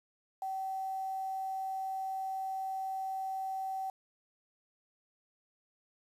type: tone with quantisation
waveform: sine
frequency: 766 Hz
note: G5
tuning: 40 cents flat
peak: -34 dBFS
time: 0.42-3.9 s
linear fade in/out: 2 ms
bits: 9
effects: resampled to 32000 Hz